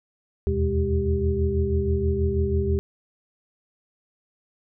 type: tone cluster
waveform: sine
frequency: 78.1 / 84.3 / 123.3 / 204.5 / 392.8 Hz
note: D#2 / E2 / B2 / G#3 / G4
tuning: +7 / +39 / -2 / -26 / +4 cents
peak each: -24 / -27 / -31 / -30 / -25 dBFS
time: 0.47-2.79 s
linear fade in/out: 0 ms
effects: none